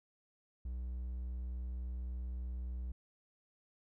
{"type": "tone", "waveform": "triangle", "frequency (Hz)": 61.74, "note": "B1", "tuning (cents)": 0, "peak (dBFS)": -36, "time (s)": [0.65, 2.92], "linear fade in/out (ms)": 5, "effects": []}